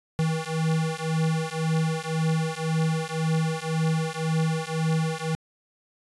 square beating tone pair, 159.3 / 161.2 Hz, D#3 / E3, +41 / -38 cents, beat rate 1.9 Hz, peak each -27 dBFS, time 0.19-5.35 s, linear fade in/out 0 ms, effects resampled to 24000 Hz

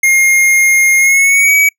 square tone with pitch glide, 2133 to 2273 Hz, C7 to C#7, +33 to +43 cents, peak -7 dBFS, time 0.03-1.69 s, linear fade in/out 5 ms, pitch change +110 cents, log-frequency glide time 0.97-1.55 s, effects noise-tail reverb RT60 0.1 s tail -25 dB re dry

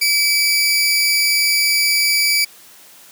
sawtooth tone pair together, 2300 / 4859 Hz, D7 / D#8, -37 / -42 cents, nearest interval octave + minor second, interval 1295 cents, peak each -12 / -15 dBFS, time 0.01-2.45 s, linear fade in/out 10 ms, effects white hiss -44 dBFS RMS until 3.11 s + high-pass 150 Hz 12 dB/octave

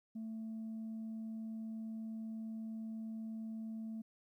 sine tone, 222.1 Hz, A3, 16 cents sharp, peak -39 dBFS, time 0.15-4.02 s, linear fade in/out 10 ms, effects tanh soft clip ceiling -39 dBFS + 13-bit

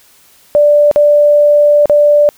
sine tone with dropouts, 588 Hz, D5, 2 cents sharp, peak -4 dBFS, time 0.55-2.29 s, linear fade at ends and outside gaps 0 ms, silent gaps 0.913-0.96 / 1.857-1.897 s, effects white hiss -46 dBFS RMS until 2.37 s

